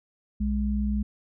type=tone pair together; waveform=sine; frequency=61.74 / 207.5 Hz; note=B1 / G#3; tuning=0 / -1 cents; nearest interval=octave + major sixth; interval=2099 cents; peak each=-26 dBFS; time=0.4-1.03 s; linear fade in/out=10 ms; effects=none